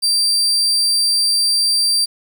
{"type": "tone", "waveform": "35% pulse", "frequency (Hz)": 4699, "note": "D8", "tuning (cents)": 0, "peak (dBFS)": -12, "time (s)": [0.02, 2.06], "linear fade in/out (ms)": 20, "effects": ["8-bit"]}